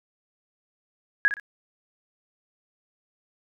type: tone with echo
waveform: sine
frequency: 1661.2 Hz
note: G#6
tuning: in tune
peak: -15 dBFS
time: 1.25-1.28 s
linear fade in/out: 0 ms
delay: 59 ms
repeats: 2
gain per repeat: -11 dB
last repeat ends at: 1.398 s
effects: none